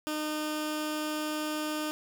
15% pulse tone with notch filter, 305.5 Hz, D#4, 32 cents flat, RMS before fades -33 dBFS, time 0.07-1.91 s, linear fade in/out 0 ms, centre 780 Hz, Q 1.5, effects none

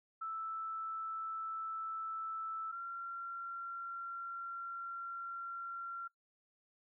sine tone pair in turn, 1318.5 / 1371.1 Hz, E6 / F6, 0 / -32 cents, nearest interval minor second, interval 68 cents, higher second, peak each -38 / -40 dBFS, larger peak first, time 0.21-2.72 / 2.72-6.08 s, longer second, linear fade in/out 10 ms, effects noise-tail reverb RT60 0.1 s tail -21 dB re dry

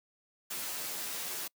white noise with comb filter, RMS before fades -38 dBFS, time 0.5-1.48 s, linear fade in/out 10 ms, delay 11 ms, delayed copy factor +0.9, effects noise-tail reverb RT60 0.1 s tail -26 dB re dry + high-pass 150 Hz 12 dB/octave

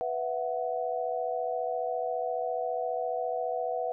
sine chord, B suspended fourth, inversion none, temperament equal with one note detuned, 493.9 / 665.4 / 740 Hz, B4 / E5 / F#5, 0 / +16 / 0 cents, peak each -33 dBFS, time 0.01-3.92 s, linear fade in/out 0 ms, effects none

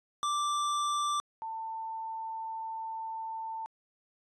square / sine tone pair in turn, 1174.7 / 893.6 Hz, D6 / A5, 0 / +27 cents, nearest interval perfect fourth, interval 473 cents, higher first, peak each -29 / -35 dBFS, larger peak first, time 0.23-1.2 / 1.42-3.66 s, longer second, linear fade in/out 0 ms, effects resampled to 22050 Hz

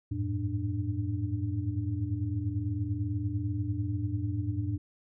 sine tone cluster, 90.1 / 101.5 / 110.4 / 295.5 Hz, F#2 / G#2 / A2 / D4, -45 / -39 / +6 / +11 cents, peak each -34 / -37 / -32 / -36 dBFS, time 0.11-4.78 s, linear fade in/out 10 ms, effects none

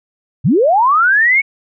sine linear sweep, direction up, 98 to 2246 Hz, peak -8 dBFS, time 0.44-1.42 s, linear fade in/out 20 ms, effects none

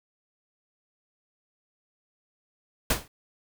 pink noise with exponential decay, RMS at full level -19 dBFS, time 2.9-3.08 s, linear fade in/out 5 ms, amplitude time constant 38 ms, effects none

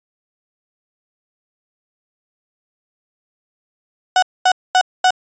35% pulse tone bursts, 740 Hz, F#5, in tune, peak -8 dBFS, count 4, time 4.16-5.106 s, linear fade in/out 2 ms, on 64 ms, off 230 ms, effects resampled to 16000 Hz

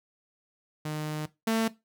sawtooth tone pair in turn, 152.9 / 224.3 Hz, D#3 / A3, -30 / +34 cents, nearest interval perfect fifth, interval 664 cents, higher second, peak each -27 / -20 dBFS, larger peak second, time 0.85-1.26 / 1.47-1.68 s, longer first, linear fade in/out 5 ms, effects noise-tail reverb RT60 0.2 s tail -17 dB re dry

